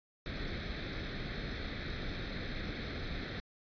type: noise with comb filter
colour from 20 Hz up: pink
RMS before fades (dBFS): -39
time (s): 0.26-3.4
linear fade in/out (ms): 0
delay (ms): 0.52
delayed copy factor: +0.7
effects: resampled to 11025 Hz